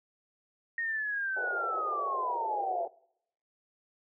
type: linear sweep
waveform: sine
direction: down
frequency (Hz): 1864.7 to 664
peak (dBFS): -30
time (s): 0.78-2.85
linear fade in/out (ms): 2
type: band-pass noise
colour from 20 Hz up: white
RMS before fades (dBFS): -39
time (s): 1.36-2.88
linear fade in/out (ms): 5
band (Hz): 360 to 830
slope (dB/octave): 96
effects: noise-tail reverb RT60 0.7 s tail -21 dB re dry